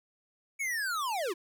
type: linear sweep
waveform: square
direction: down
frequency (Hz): 2263 to 312.1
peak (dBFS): -31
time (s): 0.59-1.34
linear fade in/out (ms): 20
effects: none